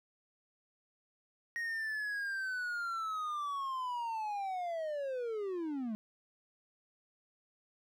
triangle linear sweep, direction down, 1879 to 207.7 Hz, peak -33 dBFS, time 1.56-5.95 s, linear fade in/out 0 ms, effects none

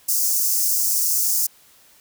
white high-pass noise, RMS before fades -20 dBFS, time 0.08-1.47 s, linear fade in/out 10 ms, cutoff 5200 Hz, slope 48 dB/octave, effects white hiss -53 dBFS RMS until 2 s

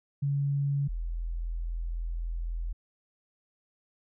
sine tone pair in turn, 141 / 41.92 Hz, C#3 / E1, +30 / +30 cents, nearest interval octave + major sixth, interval 2100 cents, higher first, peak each -25 / -30 dBFS, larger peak first, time 0.22-0.88 / 0.88-2.73 s, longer second, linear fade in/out 10 ms, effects none

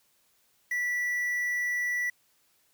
triangle tone with quantisation, 1960 Hz, B6, 14 cents flat, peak -25 dBFS, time 0.71-2.1 s, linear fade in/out 5 ms, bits 8, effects white hiss -68 dBFS RMS until 2.73 s

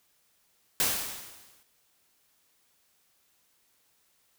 white noise with exponential decay, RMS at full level -24 dBFS, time 0.8-1.63 s, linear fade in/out 1 ms, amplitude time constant 180 ms, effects white hiss -69 dBFS RMS until 4.38 s

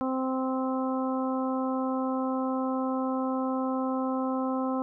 harmonic tone, 261 Hz, C4, 4 cents flat, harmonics 1 / 2 / 3 / 4 / 5, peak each -28 / -33 / -36 / -36 / -39 dBFS, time 0.01-4.82 s, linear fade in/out 0 ms, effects none

